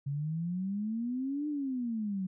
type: exponential two-way sweep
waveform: sine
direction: up then down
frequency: 137.4 to 302.4 to 183.2 Hz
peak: -31 dBFS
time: 0.06-2.27 s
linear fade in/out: 10 ms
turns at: 1.48 s
effects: none